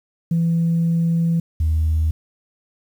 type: tone pair in turn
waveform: sine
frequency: 167 / 79.03 Hz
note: E3 / D#2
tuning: +23 / +28 cents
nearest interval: octave + minor second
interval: 1295 cents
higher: first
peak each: -14 dBFS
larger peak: neither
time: 0.31-1.4 / 1.6-2.11 s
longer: first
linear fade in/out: 5 ms
effects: tanh soft clip ceiling -12 dBFS + 8-bit